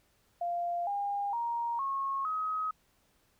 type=tone with pitch steps; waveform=sine; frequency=695 / 807.6 / 938.5 / 1090.6 / 1267.3 Hz; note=F5 / G#5 / A#5 / C#6 / D#6; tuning=-9 / -49 / +11 / -29 / +31 cents; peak=-30 dBFS; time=0.41-2.71 s; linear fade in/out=5 ms; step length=460 ms; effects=pink hiss -70 dBFS RMS until 3.39 s

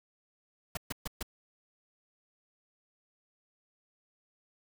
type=noise bursts; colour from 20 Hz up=pink; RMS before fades=-35 dBFS; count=4; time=0.75-1.228 s; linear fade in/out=5 ms; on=22 ms; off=130 ms; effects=none

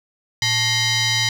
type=tone with frequency modulation; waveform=sine; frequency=880 Hz; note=A5; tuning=in tune; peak=-14 dBFS; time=0.42-1.29 s; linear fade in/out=2 ms; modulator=994 Hz; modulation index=5; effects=tanh soft clip ceiling -15 dBFS

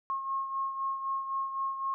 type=beating tone pair; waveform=sine; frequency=1080 / 1083.9 Hz; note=C#6 / C#6; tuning=-45 / -39 cents; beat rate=3.9 Hz; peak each=-31 / -39 dBFS; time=0.1-1.94 s; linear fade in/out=0 ms; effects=none

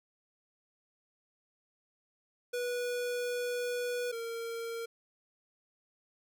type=tone pair in turn; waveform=square; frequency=488.5 / 461.1 Hz; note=B4 / A#4; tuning=-19 / -19 cents; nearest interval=minor second; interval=100 cents; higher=first; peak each=-33 / -37 dBFS; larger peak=first; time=2.53-4.12 / 4.12-4.86 s; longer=first; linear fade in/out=10 ms; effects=none

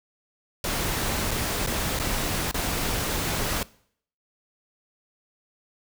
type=noise with dropouts; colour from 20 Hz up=pink; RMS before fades=-27 dBFS; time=0.64-3.63 s; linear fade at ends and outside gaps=2 ms; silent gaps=1.309-1.313 / 1.664-1.672 / 1.99-1.997 / 2.513-2.543 s; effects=noise-tail reverb RT60 0.6 s tail -21 dB re dry

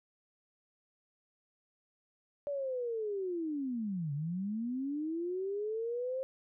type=linear two-way sweep; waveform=sine; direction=down then up; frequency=581 to 138.59 to 532 Hz; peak=-33 dBFS; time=2.47-6.23 s; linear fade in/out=0 ms; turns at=4.13 s; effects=none

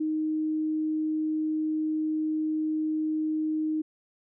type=tone; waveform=sine; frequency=311.1 Hz; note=D#4; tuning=in tune; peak=-25 dBFS; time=0-3.82 s; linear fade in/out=10 ms; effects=none

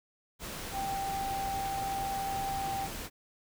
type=tone in noise; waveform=sine; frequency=784 Hz; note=G5; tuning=in tune; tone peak=-32 dBFS; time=0.72-2.89 s; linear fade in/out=50 ms; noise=pink; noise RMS=-40 dBFS; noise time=0.39-3.1 s; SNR=+5 dB; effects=none

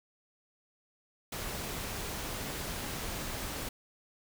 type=noise; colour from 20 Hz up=pink; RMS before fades=-38 dBFS; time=1.32-3.69 s; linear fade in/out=5 ms; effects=none

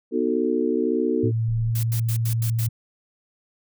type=chord; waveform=sine; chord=B dominant seventh; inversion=none; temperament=just; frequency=246.9 / 308.7 / 370.4 / 444.5 Hz; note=B3 / D#4 / F#4 / A4; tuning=0 / -14 / +2 / +18 cents; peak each=-25 dBFS; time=0.11-1.32 s; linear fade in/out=50 ms
type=tone with pitch glide; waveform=sine; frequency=113.2 to 114.45 Hz; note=A2 to A#2; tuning=+50 to -31 cents; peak=-20 dBFS; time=1.23-2.69 s; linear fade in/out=10 ms; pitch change=+19 cents; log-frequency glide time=1.39-1.75 s
type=tone; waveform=triangle; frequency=28.48 Hz; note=A#0; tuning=39 cents flat; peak=-30 dBFS; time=1.48-1.72 s; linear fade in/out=10 ms
type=noise bursts; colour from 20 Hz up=blue; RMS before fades=-32 dBFS; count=6; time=1.75-2.668 s; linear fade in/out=5 ms; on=83 ms; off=84 ms
effects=none

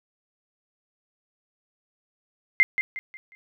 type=tone with echo; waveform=sine; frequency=2093 Hz; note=C7; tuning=in tune; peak=-12 dBFS; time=2.6-2.63 s; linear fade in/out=0 ms; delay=180 ms; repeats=4; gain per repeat=-9 dB; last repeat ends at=3.35 s; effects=none

